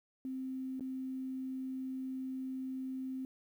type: tone with dropouts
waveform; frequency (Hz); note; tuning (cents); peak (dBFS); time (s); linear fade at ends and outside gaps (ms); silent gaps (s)
sine; 261.6; C4; 0; -37; 0.25-3.25; 1; 0.796-0.807
effects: 11-bit